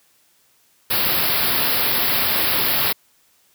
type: band-stop noise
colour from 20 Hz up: white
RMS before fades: -19 dBFS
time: 0.9-2.93 s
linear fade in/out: 10 ms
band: 5100 to 11000 Hz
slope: 96 dB/octave
effects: white hiss -59 dBFS RMS until 3.54 s + high-pass 60 Hz 12 dB/octave